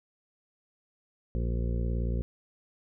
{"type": "harmonic tone", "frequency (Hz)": 58.27, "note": "A#1", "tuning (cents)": 0, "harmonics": [1, 2, 3, 4, 6, 7, 8, 9], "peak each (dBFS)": [-28, -34, -38, -40, -44, -45, -46, -47], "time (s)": [1.35, 2.22], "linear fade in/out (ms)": 0, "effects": []}